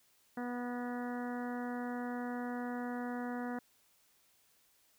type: harmonic tone with a mistuned harmonic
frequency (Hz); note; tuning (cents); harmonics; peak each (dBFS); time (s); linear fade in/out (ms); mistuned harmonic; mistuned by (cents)
244.5; B3; -17; 1 / 2 / 3 / 4 / 5 / 6 / 7 / 8; -38 / -45 / -45 / -50 / -52 / -50 / -52 / -55; 0.37-3.59; 5; 8; -32
effects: white hiss -70 dBFS RMS until 4.98 s